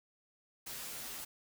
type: noise with comb filter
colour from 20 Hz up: white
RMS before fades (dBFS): -44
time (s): 0.66-1.25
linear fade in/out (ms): 10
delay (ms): 11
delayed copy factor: -0.8
effects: none